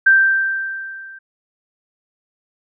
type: tone with level ramp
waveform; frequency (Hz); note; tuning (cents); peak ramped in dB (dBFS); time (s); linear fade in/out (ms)
sine; 1568; G6; 0; -6 to -35; 0.06-1.19; 10
effects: none